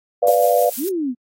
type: chord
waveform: sine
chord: B diminished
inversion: none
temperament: equal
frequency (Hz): 493.9 / 587.3 / 698.5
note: B4 / D5 / F5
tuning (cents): 0 / 0 / 0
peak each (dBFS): -17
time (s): 0.22-0.7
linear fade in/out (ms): 10
type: noise with tremolo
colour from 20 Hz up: violet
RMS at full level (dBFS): -26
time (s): 0.27-0.89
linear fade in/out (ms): 2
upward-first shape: square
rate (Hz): 6.6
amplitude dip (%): 30
type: exponential two-way sweep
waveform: sine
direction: up then down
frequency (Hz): 233.1 to 402 to 233.1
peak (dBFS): -19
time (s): 0.77-1.15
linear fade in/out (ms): 50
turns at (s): 0.88
effects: AAC 48 kbps